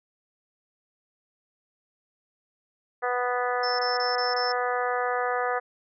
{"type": "harmonic tone", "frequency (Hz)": 246.9, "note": "B3", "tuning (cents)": 0, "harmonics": [2, 3, 4, 5, 6, 7, 8], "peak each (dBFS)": [-29, -29, -35, -31, -35, -34, -39], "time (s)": [3.02, 5.6], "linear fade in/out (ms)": 20}
{"type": "tone bursts", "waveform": "sine", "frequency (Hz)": 5290, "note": "E8", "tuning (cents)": 5, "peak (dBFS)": -29, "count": 5, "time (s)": [3.63, 4.522], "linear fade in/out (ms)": 5, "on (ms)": 160, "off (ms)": 23}
{"effects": []}